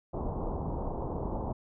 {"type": "low-pass noise", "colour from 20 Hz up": "pink", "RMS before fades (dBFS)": -34, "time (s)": [0.13, 1.53], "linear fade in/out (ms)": 10, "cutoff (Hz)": 1000, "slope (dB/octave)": 48, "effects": []}